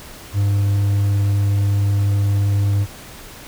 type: tone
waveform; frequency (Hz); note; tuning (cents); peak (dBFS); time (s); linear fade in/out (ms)
triangle; 100.6; G2; +45; -12; 0.33-2.87; 50
effects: pink hiss -38 dBFS RMS until 3.47 s